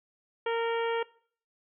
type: harmonic tone with a mistuned harmonic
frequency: 461.1 Hz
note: A#4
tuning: 19 cents flat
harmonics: 1 / 2 / 3 / 4 / 5 / 6 / 7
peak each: -28 / -34 / -38 / -40 / -42 / -44 / -45 dBFS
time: 0.46-1.03 s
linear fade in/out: 5 ms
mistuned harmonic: 6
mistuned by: +25 cents
effects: noise-tail reverb RT60 0.5 s tail -21 dB re dry